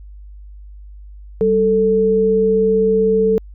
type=tone pair together; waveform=sine; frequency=193.71 / 442.2 Hz; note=G3 / A4; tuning=-20 / +9 cents; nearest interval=octave + major second; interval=1429 cents; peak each=-19 / -12 dBFS; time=1.41-3.38 s; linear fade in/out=0 ms; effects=added 50 Hz sine -34 dBFS peak until 3.54 s